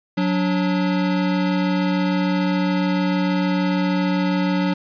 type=tone pair together; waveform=square; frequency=183.09 / 289.8 Hz; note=F#3 / D4; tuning=-18 / -23 cents; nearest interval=minor sixth; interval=795 cents; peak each=-20 / -23 dBFS; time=0.17-4.74 s; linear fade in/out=10 ms; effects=resampled to 11025 Hz + 9-bit